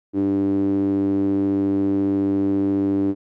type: tone with band-pass filter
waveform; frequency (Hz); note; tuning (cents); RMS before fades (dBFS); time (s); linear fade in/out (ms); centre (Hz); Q
sawtooth; 98.4; G2; +7; -20; 0.13-3.15; 50; 320; 10
effects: none